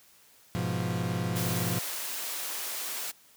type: chord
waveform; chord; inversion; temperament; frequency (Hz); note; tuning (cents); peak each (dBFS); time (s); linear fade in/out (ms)
40% pulse; F diminished; first; equal; 103.83 / 123.47 / 174.61; Ab2 / Cb3 / F3; 0 / 0 / 0; -33 / -32 / -31; 0.55-1.79; 0
type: high-pass noise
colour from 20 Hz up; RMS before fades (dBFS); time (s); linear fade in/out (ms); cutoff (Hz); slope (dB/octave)
white; -35; 1.35-3.12; 20; 400; 12
effects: white hiss -59 dBFS RMS until 3.36 s + high-pass 60 Hz 12 dB/octave